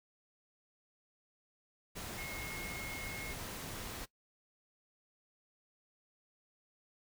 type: tone in noise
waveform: sine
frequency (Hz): 2161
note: C#7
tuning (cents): -45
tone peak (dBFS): -44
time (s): 2.17-3.34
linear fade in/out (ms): 20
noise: pink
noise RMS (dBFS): -44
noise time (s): 1.95-4.06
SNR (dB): -3
effects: noise-tail reverb RT60 0.1 s tail -19 dB re dry